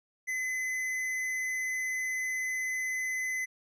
sine tone with tanh clipping, 2029 Hz, B6, 46 cents sharp, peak -32 dBFS, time 0.27-3.46 s, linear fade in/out 20 ms, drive 12 dB, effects none

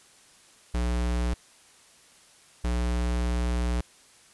square tone pair in turn, 60.1 / 60.1 Hz, B1 / B1, -46 / -46 cents, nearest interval unison, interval 0 cents, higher neither, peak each -25 dBFS, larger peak neither, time 0.74-1.34 / 2.64-3.81 s, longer second, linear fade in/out 5 ms, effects white hiss -56 dBFS RMS until 4.33 s + resampled to 24000 Hz

